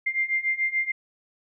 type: beating tone pair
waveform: sine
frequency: 2098 / 2104.9 Hz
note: C7 / C7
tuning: +4 / +10 cents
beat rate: 6.9 Hz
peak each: -27 / -25 dBFS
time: 0.06-0.92 s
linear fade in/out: 10 ms
effects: none